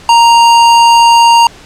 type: tone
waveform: square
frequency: 932.3 Hz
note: A#5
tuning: in tune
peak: -3 dBFS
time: 0.09-1.47 s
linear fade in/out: 2 ms
effects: pink hiss -35 dBFS RMS until 1.65 s + low-pass 7000 Hz 12 dB/octave